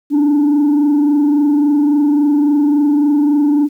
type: tone with frequency modulation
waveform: sine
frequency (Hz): 292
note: D4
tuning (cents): -10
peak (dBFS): -7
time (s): 0.1-3.69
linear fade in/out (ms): 50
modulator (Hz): 23.6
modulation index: 0.45
effects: tanh soft clip ceiling -8 dBFS + 8-bit